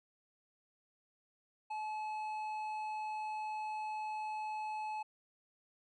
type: tone with hard clipping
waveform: triangle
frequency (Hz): 859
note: A5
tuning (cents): -42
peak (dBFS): -39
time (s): 1.7-5.03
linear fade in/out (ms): 10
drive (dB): 10
effects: resampled to 24000 Hz